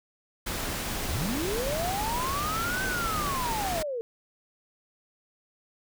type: noise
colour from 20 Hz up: pink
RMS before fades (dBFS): -32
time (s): 0.46-3.83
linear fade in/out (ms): 10
type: linear two-way sweep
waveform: sine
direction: up then down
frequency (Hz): 46.25 to 1552 to 443.9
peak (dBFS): -29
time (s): 1.09-4.01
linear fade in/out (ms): 0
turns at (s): 2.84
effects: none